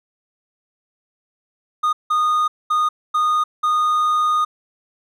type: tone bursts at uneven times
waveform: triangle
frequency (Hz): 1231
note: D#6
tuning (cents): -19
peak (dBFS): -13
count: 5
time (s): 1.83-1.93 / 2.1-2.48 / 2.7-2.89 / 3.14-3.44 / 3.63-4.45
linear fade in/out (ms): 10
effects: none